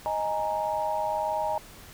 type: chord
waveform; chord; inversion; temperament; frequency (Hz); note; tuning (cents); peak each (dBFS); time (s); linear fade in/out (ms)
sine; D# suspended fourth; none; equal; 622.3 / 830.6 / 932.3; D#5 / G#5 / A#5; 0 / 0 / 0; -30; 0.06-1.58; 0
effects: pink hiss -48 dBFS RMS until 1.93 s